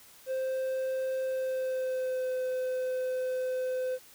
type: tone with pitch glide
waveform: triangle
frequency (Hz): 523 to 511.6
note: C5 to C5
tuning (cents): -1 to -39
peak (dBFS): -27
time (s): 0.26-3.99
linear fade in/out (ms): 50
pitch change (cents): -38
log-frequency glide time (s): 1.22-2.34
effects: white hiss -55 dBFS RMS until 4.14 s